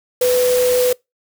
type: tone in noise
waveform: sine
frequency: 498 Hz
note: B4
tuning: 14 cents sharp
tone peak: -12 dBFS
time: 0.21-0.93 s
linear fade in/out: 5 ms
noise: white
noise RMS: -24 dBFS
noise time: 0.21-0.93 s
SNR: +9 dB
effects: noise-tail reverb RT60 0.2 s tail -25 dB re dry